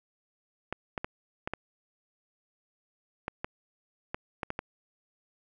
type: clicks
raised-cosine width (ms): 0.5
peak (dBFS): -17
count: 11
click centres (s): 0.726 / 0.978 / 1.045 / 1.475 / 1.536 / 3.281 / 3.445 / 4.145 / 4.432 / 4.504 / 4.591
effects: none